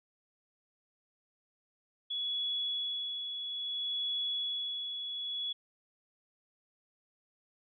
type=tone with tremolo; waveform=sine; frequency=3383 Hz; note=G#7; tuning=31 cents sharp; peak=-31 dBFS; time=2.1-5.53 s; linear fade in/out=10 ms; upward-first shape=sine; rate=0.6 Hz; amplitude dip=45%; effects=none